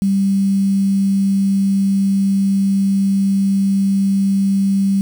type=tone with quantisation; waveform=sine; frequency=196 Hz; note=G3; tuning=in tune; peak=-12 dBFS; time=0.02-5.01 s; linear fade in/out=0 ms; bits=6; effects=none